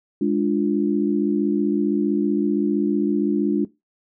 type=chord; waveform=sine; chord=D diminished; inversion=second; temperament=equal; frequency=207.7 / 293.7 / 349.2 Hz; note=Ab3 / D4 / F4; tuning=0 / 0 / 0 cents; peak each=-22 / -20 / -23 dBFS; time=0.21-3.65 s; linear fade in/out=5 ms; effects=noise-tail reverb RT60 0.2 s tail -18 dB re dry